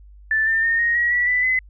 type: tone with pitch steps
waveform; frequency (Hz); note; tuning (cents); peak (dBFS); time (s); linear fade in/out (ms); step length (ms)
sine; 1760 / 1795.9 / 1832.6 / 1870 / 1908.2 / 1947.2 / 1987 / 2028; A6 / A6 / A#6 / A#6 / A#6 / B6 / B6 / B6; 0 / +35 / -30 / +5 / +40 / -25 / +10 / +45; -16; 0.31-1.59; 2; 160
effects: added 50 Hz sine -42 dBFS peak until 1.69 s